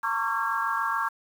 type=tone cluster; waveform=sine; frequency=912 / 1093 / 1140 / 1363 / 1625 Hz; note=A#5 / C#6 / C#6 / F6 / G#6; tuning=-38 / -25 / +48 / -43 / -38 cents; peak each=-31 dBFS; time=0.03-1.09 s; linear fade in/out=10 ms; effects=8-bit